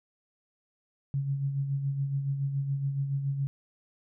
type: tone with tremolo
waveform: sine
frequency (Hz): 138.59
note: C#3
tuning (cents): 0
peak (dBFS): -25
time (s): 1.14-3.47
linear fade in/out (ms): 0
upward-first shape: sine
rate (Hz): 7.1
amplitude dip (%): 50
effects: none